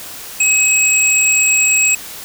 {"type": "tone pair together", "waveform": "sine", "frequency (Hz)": [2559, 7668], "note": ["D#7", "A#8"], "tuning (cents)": [48, 48], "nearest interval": "octave + perfect fifth", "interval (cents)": 1900, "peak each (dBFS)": -11, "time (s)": [0.4, 1.95], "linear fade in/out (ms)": 5, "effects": ["tanh soft clip ceiling -6 dBFS", "white hiss -31 dBFS RMS until 2.24 s"]}